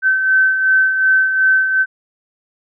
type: beating tone pair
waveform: sine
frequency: 1534 / 1536.7 Hz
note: G6 / G6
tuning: -38 / -35 cents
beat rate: 2.7 Hz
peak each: -20 / -11 dBFS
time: 0.02-1.86 s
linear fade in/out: 50 ms
effects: none